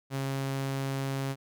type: tone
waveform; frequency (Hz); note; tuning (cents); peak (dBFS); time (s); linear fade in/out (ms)
sawtooth; 135.9; C#3; -34; -26; 0.1-1.36; 50
effects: none